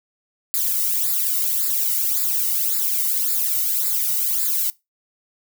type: noise with flanger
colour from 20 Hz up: violet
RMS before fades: -21 dBFS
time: 0.54-4.7 s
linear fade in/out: 0 ms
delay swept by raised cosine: 0.33 to 1.22 ms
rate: 1.8 Hz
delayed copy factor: -0.95
effects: noise-tail reverb RT60 0.2 s tail -20 dB re dry